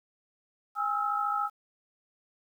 sine tone cluster, 820 / 1293 / 1347 Hz, G#5 / E6 / E6, -22 / -34 / +37 cents, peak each -32 / -29 / -34 dBFS, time 0.75-1.5 s, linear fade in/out 50 ms, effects 10-bit

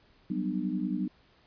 sine chord, G major seventh, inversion third, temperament equal with one note detuned, 185 / 196 / 246.9 / 301.2 Hz, F#3 / G3 / B3 / D4, 0 / 0 / 0 / +44 cents, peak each -34 dBFS, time 0.3-1.08 s, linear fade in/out 5 ms, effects pink hiss -63 dBFS RMS until 1.46 s + resampled to 11025 Hz

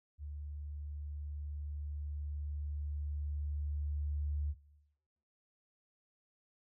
sine tone with level ramp, 73.42 Hz, D2, in tune, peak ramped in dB -41 to -32 dBFS, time 0.18-4.55 s, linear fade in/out 50 ms, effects noise-tail reverb RT60 1.0 s tail -21 dB re dry

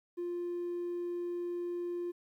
triangle tone, 349.7 Hz, F4, 2 cents sharp, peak -31 dBFS, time 0.17-2.12 s, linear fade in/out 20 ms, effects tanh soft clip ceiling -30 dBFS + 12-bit

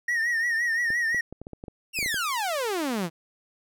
triangle tone with vibrato, 1864.7 Hz, A#6, in tune, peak -21 dBFS, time 0.08-1.21 s, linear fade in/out 5 ms, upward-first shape triangle, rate 5.8 Hz, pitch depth 86 cents each way
clicks, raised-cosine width 2 ms, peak -25 dBFS, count 12, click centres 0.904 / 1.146 / 1.326 / 1.416 / 1.469 / 1.533 / 1.639 / 1.682 / 1.989 / 2.028 / 2.061 / 2.143 s
sawtooth exponential sweep, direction down, 2827 to 156.5 Hz, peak -22 dBFS, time 1.93-3.1 s, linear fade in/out 50 ms
effects none

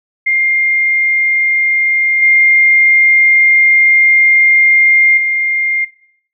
sine tone with level steps, 2113 Hz, C7, 16 cents sharp, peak -10 / -6 / -12 dBFS, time 0.26-5.85 s, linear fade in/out 10 ms, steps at 2.22 / 5.17 s, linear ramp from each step 5 ms, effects noise-tail reverb RT60 0.7 s tail -17 dB re dry

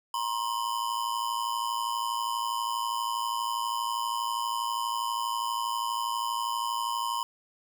square ring-modulated tone, 1006 Hz, B5, 32 cents sharp, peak -26 dBFS, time 0.14-7.23 s, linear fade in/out 0 ms, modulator 56.2 Hz, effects none

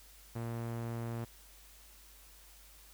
sawtooth tone with low-pass filter, 116.54 Hz, A#2, in tune, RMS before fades -39 dBFS, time 0.35-1.25 s, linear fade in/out 10 ms, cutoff 1800 Hz, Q 0.58, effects added 50 Hz sine -59 dBFS peak until 2.93 s + white hiss -59 dBFS RMS until 2.93 s

